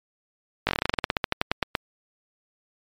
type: slowing click train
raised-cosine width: 0.3 ms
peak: -5 dBFS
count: 20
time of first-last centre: 0.67-1.752 s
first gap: 19 ms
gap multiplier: 1.11
effects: MP3 96 kbps